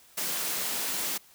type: high-pass noise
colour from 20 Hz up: white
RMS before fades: -31 dBFS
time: 0.17-1.18 s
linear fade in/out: 10 ms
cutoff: 140 Hz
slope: 96 dB/octave
effects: white hiss -57 dBFS RMS until 1.34 s

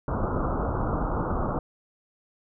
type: low-pass noise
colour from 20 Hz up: pink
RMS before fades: -27 dBFS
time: 0.08-1.59 s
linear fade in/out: 2 ms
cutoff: 1400 Hz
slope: 96 dB/octave
effects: none

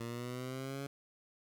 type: exponential sweep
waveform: 15% pulse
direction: up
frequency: 115.8 to 140.5 Hz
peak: -33 dBFS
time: 0-0.87 s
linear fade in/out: 5 ms
effects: none

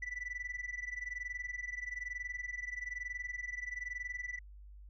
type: tone with amplitude modulation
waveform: sine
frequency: 1975.5 Hz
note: B6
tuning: in tune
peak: -33 dBFS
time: 0.02-4.39 s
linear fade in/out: 5 ms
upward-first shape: sine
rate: 21.1 Hz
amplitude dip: 90%
effects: tanh soft clip ceiling -35 dBFS + added 50 Hz sine -50 dBFS peak until 4.89 s

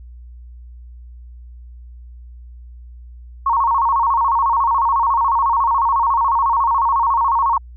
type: tone with vibrato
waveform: sine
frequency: 1007 Hz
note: B5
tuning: 33 cents sharp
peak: -13 dBFS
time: 3.46-7.58 s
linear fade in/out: 5 ms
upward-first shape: square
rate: 14 Hz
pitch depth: 140 cents each way
effects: added 60 Hz sine -35 dBFS peak until 7.76 s

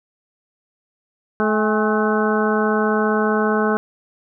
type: harmonic tone with a mistuned harmonic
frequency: 215.1 Hz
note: A3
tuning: 39 cents flat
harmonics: 1 / 2 / 3 / 4 / 5 / 6 / 7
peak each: -20 / -20 / -26 / -26 / -26 / -27 / -25 dBFS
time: 1.4-3.77 s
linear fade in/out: 0 ms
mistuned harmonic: 4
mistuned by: -66 cents
effects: none

